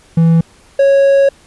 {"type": "tone pair in turn", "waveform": "triangle", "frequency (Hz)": [165.1, 551.8], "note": ["E3", "C#5"], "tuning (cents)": [3, -8], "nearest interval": "octave + major sixth", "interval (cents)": 2089, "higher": "second", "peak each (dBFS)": -4, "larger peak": "neither", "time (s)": [[0.17, 0.41], [0.79, 1.29]], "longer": "second", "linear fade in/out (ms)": 5, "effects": ["pink hiss -46 dBFS RMS until 1.46 s", "resampled to 24000 Hz"]}